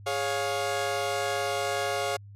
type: chord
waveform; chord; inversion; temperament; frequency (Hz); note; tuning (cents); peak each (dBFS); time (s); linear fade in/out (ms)
sawtooth; Db major; second; equal with one note detuned; 415.3 / 554.4 / 705.8; Ab4 / Db5 / F5; 0 / 0 / +18; -29 / -27 / -27; 0.06-2.17; 10
effects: added 101 Hz sine -44 dBFS peak until 2.35 s + low-pass 11000 Hz 12 dB/octave